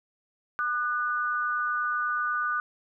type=tone pair together; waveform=sine; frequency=1208.1 / 1480 Hz; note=D6 / F#6; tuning=+49 / 0 cents; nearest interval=major third; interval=351 cents; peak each=-28 dBFS; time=0.59-2.6 s; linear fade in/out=0 ms; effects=none